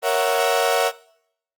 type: chord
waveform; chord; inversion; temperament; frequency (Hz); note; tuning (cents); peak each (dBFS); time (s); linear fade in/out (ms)
35% pulse; F# dominant seventh; first; equal; 466.2 / 554.4 / 659.3 / 740; A#4 / C#5 / E5 / F#5; 0 / 0 / 0 / 0; -21; 0.02-0.92; 50
effects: noise-tail reverb RT60 0.7 s tail -21 dB re dry + Opus 24 kbps